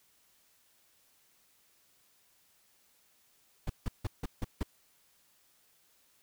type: noise bursts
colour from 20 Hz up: brown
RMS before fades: -32 dBFS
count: 6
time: 3.67-4.632 s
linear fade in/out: 5 ms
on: 27 ms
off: 160 ms
effects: white hiss -68 dBFS RMS until 6.22 s